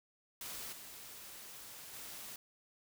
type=noise with level steps; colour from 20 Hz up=white; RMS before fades=-45 / -51 / -48 dBFS; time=0.41-2.36 s; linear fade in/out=2 ms; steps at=0.72 / 1.93 s; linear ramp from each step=10 ms; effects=none